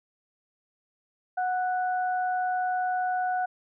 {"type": "tone pair together", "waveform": "sine", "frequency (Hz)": [734.9, 1480], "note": ["F#5", "F#6"], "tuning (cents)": [-12, 0], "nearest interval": "octave", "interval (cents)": 1212, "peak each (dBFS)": [-25, -34], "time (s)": [1.37, 3.46], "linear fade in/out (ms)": 10, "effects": []}